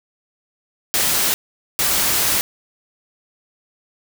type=noise bursts at uneven times; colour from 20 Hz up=white; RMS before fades=-18 dBFS; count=2; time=0.94-1.34 / 1.79-2.41 s; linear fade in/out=0 ms; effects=none